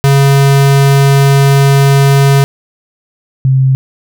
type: tone pair in turn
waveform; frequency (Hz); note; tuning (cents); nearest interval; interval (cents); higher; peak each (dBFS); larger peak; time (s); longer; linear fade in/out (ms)
square / sine; 138.59 / 132.38; C#3 / C3; 0 / +21; minor second; 79; first; -5; neither; 0.04-2.44 / 3.45-3.75; first; 0
effects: none